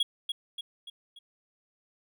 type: tone with echo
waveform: triangle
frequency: 3322 Hz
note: G#7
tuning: in tune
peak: -21 dBFS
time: 0-0.03 s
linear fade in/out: 5 ms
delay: 290 ms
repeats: 4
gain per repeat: -6 dB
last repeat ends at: 1.19 s
effects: none